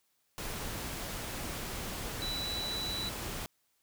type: tone in noise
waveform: sine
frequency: 3951 Hz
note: B7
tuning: in tune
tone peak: -35 dBFS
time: 2.22-3.09 s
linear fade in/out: 0 ms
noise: pink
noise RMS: -39 dBFS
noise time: 0.38-3.46 s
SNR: +1 dB
effects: white hiss -75 dBFS RMS until 3.82 s